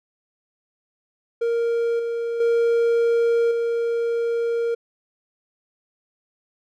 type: tone with level steps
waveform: triangle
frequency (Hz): 466.2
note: A#4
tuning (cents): 0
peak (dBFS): -17 / -21 / -14 / -18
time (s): 1.41-4.75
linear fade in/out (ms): 10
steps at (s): 1.99 / 2.4 / 3.51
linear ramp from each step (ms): 5
effects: none